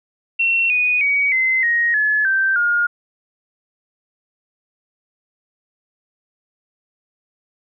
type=tone with pitch steps; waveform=sine; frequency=2717 / 2477 / 2258 / 2059 / 1877.3 / 1711.6 / 1560.5 / 1422.7 Hz; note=F7 / D#7 / C#7 / C7 / A#6 / A6 / G6 / F6; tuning=-48 / -8 / +31 / -28 / +12 / -48 / -8 / +32 cents; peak=-14 dBFS; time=0.39-2.87 s; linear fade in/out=10 ms; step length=310 ms; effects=none